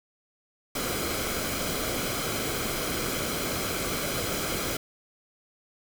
pink noise with comb filter, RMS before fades -30 dBFS, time 0.75-4.77 s, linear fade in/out 5 ms, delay 1.1 ms, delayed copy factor -0.55, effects none

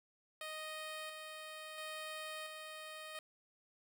10% pulse tone with tremolo, 622.3 Hz, D#5, in tune, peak -35 dBFS, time 0.41-3.19 s, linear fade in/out 2 ms, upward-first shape square, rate 0.73 Hz, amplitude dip 35%, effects none

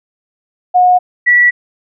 sine tone pair in turn, 725 / 1947.3 Hz, F#5 / B6, -35 / -25 cents, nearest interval octave + perfect fourth, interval 1710 cents, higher second, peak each -5 dBFS, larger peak neither, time 0.74-0.99 / 1.26-1.51 s, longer neither, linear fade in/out 20 ms, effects none

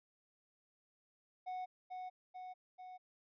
triangle tone with echo, 737 Hz, F#5, 7 cents flat, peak -38 dBFS, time 1.46-1.66 s, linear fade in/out 20 ms, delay 440 ms, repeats 3, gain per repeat -3 dB, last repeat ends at 2.98 s, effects resampled to 11025 Hz

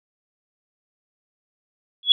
sine tone with exponential growth, 3371 Hz, G#7, 25 cents sharp, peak -5 dBFS, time 2.03-2.12 s, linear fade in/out 1 ms, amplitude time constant 19 ms, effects none

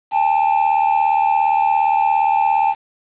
triangle tone pair together, 805 / 882.3 Hz, G5 / A5, +46 / +5 cents, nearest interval major second, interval 159 cents, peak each -14 dBFS, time 0.11-2.75 s, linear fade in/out 50 ms, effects resampled to 8000 Hz + 7-bit

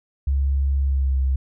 sine tone with pitch glide, 68.7 to 66.32 Hz, C#2 to C2, -15 to +24 cents, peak -17 dBFS, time 0.27-1.36 s, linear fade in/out 5 ms, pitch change -61 cents, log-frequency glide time 0.82-1.18 s, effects none

